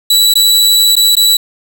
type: tone with dropouts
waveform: sawtooth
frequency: 3939 Hz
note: B7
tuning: 5 cents flat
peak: -3 dBFS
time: 0.1-1.37 s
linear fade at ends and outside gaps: 5 ms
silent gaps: 0.339-0.354 / 0.955-0.965 / 1.154-1.167 s
effects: none